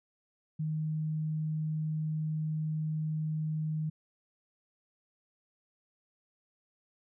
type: tone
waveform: sine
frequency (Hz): 155.56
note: D#3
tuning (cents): 0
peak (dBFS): -30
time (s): 0.59-3.9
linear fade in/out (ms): 10
effects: none